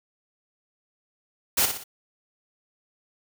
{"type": "noise with echo", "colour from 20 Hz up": "white", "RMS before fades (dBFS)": -21, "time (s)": [1.57, 1.66], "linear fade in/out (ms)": 10, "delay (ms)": 60, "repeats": 3, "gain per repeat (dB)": -7, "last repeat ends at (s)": 1.84, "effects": []}